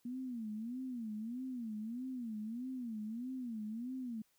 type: tone with vibrato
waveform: sine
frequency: 235.2 Hz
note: A#3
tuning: 16 cents sharp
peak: -39 dBFS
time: 0.05-4.22 s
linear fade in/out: 5 ms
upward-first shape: sine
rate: 1.6 Hz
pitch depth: 180 cents each way
effects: white hiss -75 dBFS RMS until 4.38 s